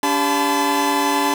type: tone cluster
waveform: 40% pulse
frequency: 285.8 / 394.5 / 691 / 868 / 1012 Hz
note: D4 / G4 / F5 / A5 / B5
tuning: -47 / +11 / -19 / -24 / +42 cents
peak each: -21 / -25 / -29 / -20 / -21 dBFS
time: 0.03-1.34 s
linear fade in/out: 2 ms
effects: none